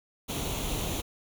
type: noise with comb filter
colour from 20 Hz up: pink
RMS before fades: -32 dBFS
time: 0.28-1.02 s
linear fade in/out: 20 ms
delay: 0.3 ms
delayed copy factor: +0.6
effects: none